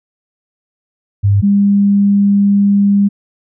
sine tone pair in turn, 100.5 / 201 Hz, G2 / G3, +44 / +44 cents, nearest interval octave, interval 1200 cents, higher second, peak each -7 dBFS, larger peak neither, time 1.23-1.42 / 1.42-3.09 s, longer second, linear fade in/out 20 ms, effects none

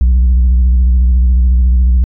sine tone with vibrato, 61.74 Hz, B1, in tune, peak -3 dBFS, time 0.01-2.04 s, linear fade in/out 0 ms, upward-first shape square, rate 14 Hz, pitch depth 71 cents each way, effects tanh soft clip ceiling -5 dBFS

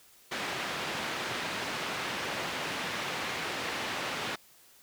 white band-pass noise, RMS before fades -35 dBFS, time 0.31-4.36 s, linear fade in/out 10 ms, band 120 to 2700 Hz, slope 12 dB/octave, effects white hiss -59 dBFS RMS until 4.82 s

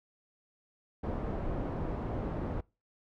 pink low-pass noise, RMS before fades -35 dBFS, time 1.03-2.61 s, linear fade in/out 10 ms, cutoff 730 Hz, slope 12 dB/octave, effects noise-tail reverb RT60 0.3 s tail -25 dB re dry

